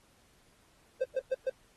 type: tone bursts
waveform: triangle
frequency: 523 Hz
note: C5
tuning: 1 cent flat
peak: -25 dBFS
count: 4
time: 1.01-1.498 s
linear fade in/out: 5 ms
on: 32 ms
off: 120 ms
effects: pink hiss -66 dBFS RMS until 1.76 s + AAC 32 kbps